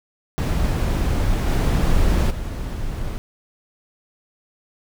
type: noise with level steps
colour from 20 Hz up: brown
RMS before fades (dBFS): -19 / -17 / -27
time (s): 0.38-3.18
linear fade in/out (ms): 0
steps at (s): 1.46 / 2.3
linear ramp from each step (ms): 10
effects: none